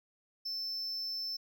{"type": "tone", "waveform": "triangle", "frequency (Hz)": 5300, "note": "E8", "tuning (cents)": 9, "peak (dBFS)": -34, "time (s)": [0.45, 1.37], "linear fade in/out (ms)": 10, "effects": []}